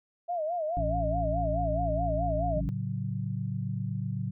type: tone with vibrato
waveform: sine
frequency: 659.3 Hz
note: E5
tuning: in tune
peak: -28 dBFS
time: 0.28-2.61 s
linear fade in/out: 20 ms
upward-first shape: sine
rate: 4.7 Hz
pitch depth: 140 cents each way
type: harmonic tone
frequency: 55.5 Hz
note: A1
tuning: 16 cents sharp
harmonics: 1 / 2 / 3 / 5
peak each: -31 / -34 / -36 / -38 dBFS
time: 0.77-2.69 s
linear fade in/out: 0 ms
type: chord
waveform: sine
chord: F# minor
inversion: first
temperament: just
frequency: 111 / 138.75 / 185 Hz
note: A2 / C#3 / F#3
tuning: +16 / +2 / 0 cents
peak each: -33 / -34 / -35 dBFS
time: 2.55-4.31 s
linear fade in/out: 10 ms
effects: none